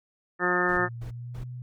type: harmonic tone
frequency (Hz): 178.9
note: F3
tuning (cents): +42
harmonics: 1 / 2 / 3 / 4 / 5 / 6 / 7 / 8 / 9 / 10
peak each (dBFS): -34 / -28 / -34 / -34 / -35 / -37 / -29 / -34 / -33 / -27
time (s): 0.39-0.89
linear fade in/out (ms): 50
type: noise bursts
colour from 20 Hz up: brown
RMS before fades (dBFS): -40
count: 3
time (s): 0.68-1.44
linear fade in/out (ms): 10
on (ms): 100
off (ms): 230
type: tone with pitch glide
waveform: sine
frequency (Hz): 117.5 to 123.98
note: A#2 to B2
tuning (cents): +14 to +7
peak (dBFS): -35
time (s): 0.79-1.62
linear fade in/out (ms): 0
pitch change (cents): +93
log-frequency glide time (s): 1.01-1.46
effects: none